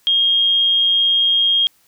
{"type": "tone", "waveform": "sine", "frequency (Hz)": 3241, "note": "G#7", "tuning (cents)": -43, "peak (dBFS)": -12, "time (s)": [0.07, 1.67], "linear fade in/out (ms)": 0, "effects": ["white hiss -57 dBFS RMS until 1.87 s"]}